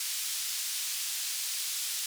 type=band-pass noise; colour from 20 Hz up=pink; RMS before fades=-34 dBFS; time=0-2.06 s; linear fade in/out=2 ms; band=4100 to 13000 Hz; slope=12 dB/octave; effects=none